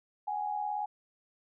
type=tone pair together; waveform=sine; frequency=752.2 / 830.6 Hz; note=F#5 / G#5; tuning=+28 / 0 cents; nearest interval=major second; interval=172 cents; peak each=-38 / -32 dBFS; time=0.27-0.86 s; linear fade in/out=10 ms; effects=none